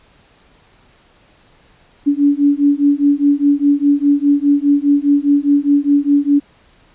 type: beating tone pair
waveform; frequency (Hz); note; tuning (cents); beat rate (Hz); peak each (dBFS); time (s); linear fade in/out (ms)
sine; 283.7 / 288.6; C#4 / D4; +40 / -30; 4.9; -13; 2.06-6.4; 20
effects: pink hiss -51 dBFS RMS until 6.94 s + resampled to 8000 Hz